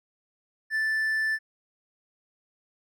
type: tone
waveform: triangle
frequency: 1760 Hz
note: A6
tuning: in tune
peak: -22 dBFS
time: 0.7-1.39 s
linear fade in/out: 50 ms
effects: none